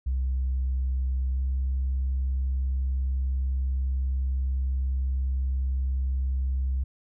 sine tone with pitch glide, 64.8 to 65.7 Hz, C2 to C2, -16 to +8 cents, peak -22 dBFS, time 0.06-6.84 s, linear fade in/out 10 ms, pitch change +24 cents, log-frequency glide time 1.33-1.4 s, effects tanh soft clip ceiling -21 dBFS

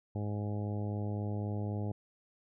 harmonic tone, 103.83 Hz, G#2, in tune, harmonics 1 / 2 / 3 / 4 / 5 / 6 / 7 / 8, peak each -34 / -40 / -44 / -46 / -48 / -50 / -51 / -52 dBFS, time 0.15-1.92 s, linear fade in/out 5 ms, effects none

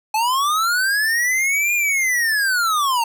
square linear two-way sweep, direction up then down, 847 to 2440 to 897 Hz, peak -17 dBFS, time 0.14-3.04 s, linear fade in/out 5 ms, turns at 1.74 s, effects none

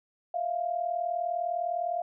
sine tone pair together, 660 / 699.9 Hz, E5 / F5, +2 / +4 cents, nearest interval minor second, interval 102 cents, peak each -33 / -29 dBFS, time 0.34-2.02 s, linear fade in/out 5 ms, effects none

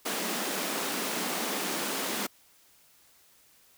pink high-pass noise, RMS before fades -32 dBFS, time 0.05-2.27 s, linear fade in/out 10 ms, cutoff 190 Hz, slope 48 dB/octave, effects white hiss -61 dBFS RMS until 3.77 s

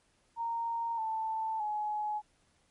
sine tone with pitch steps, 926 / 884.2 / 844.3 Hz, A#5 / A5 / G#5, -12 / +8 / +28 cents, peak -31 dBFS, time 0.36-2.22 s, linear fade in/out 50 ms, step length 620 ms, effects pink hiss -70 dBFS RMS until 2.7 s + MP3 48 kbps

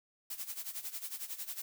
blue noise with tremolo, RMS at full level -39 dBFS, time 0.3-1.62 s, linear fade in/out 5 ms, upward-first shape sine, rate 11 Hz, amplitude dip 80%, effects none

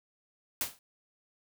white noise with exponential decay, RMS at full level -28 dBFS, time 0.61-0.79 s, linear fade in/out 1 ms, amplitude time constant 38 ms, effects none

